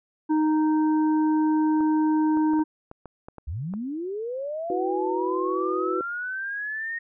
harmonic tone, 310 Hz, D#4, 6 cents flat, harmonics 1 / 3 / 5, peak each -19 / -29 / -43 dBFS, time 0.29-2.64 s, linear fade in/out 20 ms
clicks, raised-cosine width 1 ms, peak -26 dBFS, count 9, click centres 1.807 / 2.372 / 2.535 / 2.593 / 2.914 / 3.057 / 3.285 / 3.383 / 3.738 s
sine linear sweep, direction up, 61.7 to 1864.7 Hz, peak -28 dBFS, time 3.47-6.99 s, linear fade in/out 10 ms
sine chord, E suspended second, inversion none, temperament equal, 329.6 / 370 / 493.9 Hz, E4 / F#4 / B4, 0 / 0 / 0 cents, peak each -30 / -26 / -31 dBFS, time 4.7-6.01 s, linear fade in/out 2 ms
effects none

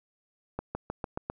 accelerating click train, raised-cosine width 1 ms, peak -18 dBFS, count 6, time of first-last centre 0.59-1.3 s, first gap 160 ms, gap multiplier 0.94, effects none

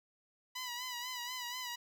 10% pulse tone with vibrato, 987.8 Hz, B5, in tune, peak -31 dBFS, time 0.55-1.76 s, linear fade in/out 10 ms, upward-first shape sine, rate 4.1 Hz, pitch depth 57 cents each way, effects none

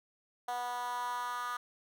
10% pulse tone with high-pass filter sweep, 244.5 Hz, B3, 17 cents flat, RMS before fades -37 dBFS, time 0.48-1.57 s, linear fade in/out 5 ms, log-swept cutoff 760 to 1200 Hz, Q 4.5, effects none

